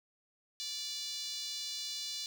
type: tone with high-pass filter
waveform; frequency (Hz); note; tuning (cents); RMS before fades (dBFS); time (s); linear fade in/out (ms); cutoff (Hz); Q
5% pulse; 583; D5; -13; -40; 0.6-2.26; 0; 3900; 3
effects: none